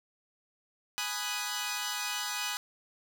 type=chord; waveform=10% pulse; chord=G# minor seventh; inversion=none; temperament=equal; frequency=830.6 / 987.8 / 1244.5 / 1480 Hz; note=G#5 / B5 / D#6 / F#6; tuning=0 / 0 / 0 / 0 cents; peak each=-30 dBFS; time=0.98-2.57 s; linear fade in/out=0 ms; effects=none